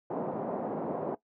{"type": "band-pass noise", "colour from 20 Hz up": "white", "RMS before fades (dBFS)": -34, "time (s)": [0.1, 1.15], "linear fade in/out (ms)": 5, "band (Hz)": [160, 740], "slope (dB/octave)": 24, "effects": ["noise-tail reverb RT60 0.1 s tail -17 dB re dry"]}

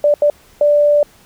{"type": "tone bursts at uneven times", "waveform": "sine", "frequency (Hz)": 587.3, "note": "D5", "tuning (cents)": 0, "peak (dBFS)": -8, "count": 3, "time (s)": [[0.04, 0.14], [0.22, 0.3], [0.61, 1.03]], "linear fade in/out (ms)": 2, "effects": ["pink hiss -48 dBFS RMS until 1.25 s"]}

